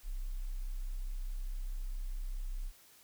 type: tone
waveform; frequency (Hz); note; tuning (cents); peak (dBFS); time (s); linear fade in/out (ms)
sine; 32.35; C1; -19; -35; 0.03-2.72; 50
effects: white hiss -61 dBFS RMS until 3.03 s